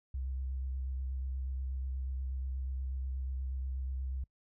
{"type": "tone with vibrato", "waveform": "sine", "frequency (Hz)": 65.41, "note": "C2", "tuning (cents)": 0, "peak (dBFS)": -34, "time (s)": [0.14, 4.24], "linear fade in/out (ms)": 5, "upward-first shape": "square", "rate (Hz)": 8.3, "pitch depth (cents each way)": 19, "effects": ["noise-tail reverb RT60 0.1 s tail -25 dB re dry"]}